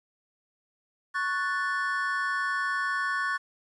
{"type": "chord", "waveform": "triangle", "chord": "F# minor", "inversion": "second", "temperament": "equal", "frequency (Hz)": [1108.7, 1480, 1760], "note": ["C#6", "F#6", "A6"], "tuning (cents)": [0, 0, 0], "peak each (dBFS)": -29, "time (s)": [1.14, 3.38], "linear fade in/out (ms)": 20, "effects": ["resampled to 24000 Hz", "10-bit"]}